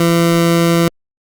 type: tone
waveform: 20% pulse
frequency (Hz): 168.7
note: E3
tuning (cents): +40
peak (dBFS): -5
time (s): 0-0.88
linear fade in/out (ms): 2
effects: Opus 48 kbps